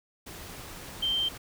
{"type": "tone in noise", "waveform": "sine", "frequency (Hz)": 3136, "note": "G7", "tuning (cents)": 0, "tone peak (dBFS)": -25, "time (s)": [1.02, 1.29], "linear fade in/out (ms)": 10, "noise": "pink", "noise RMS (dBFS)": -43, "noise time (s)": [0.26, 1.38], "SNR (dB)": 15, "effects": []}